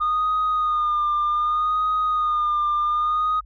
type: tone with vibrato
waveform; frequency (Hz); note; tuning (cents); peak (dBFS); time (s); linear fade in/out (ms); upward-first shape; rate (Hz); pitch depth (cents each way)
sine; 1223; D#6; -30; -17; 0-3.41; 20; sine; 0.65; 39
effects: tanh soft clip ceiling -16 dBFS + added 50 Hz sine -43 dBFS peak until 3.45 s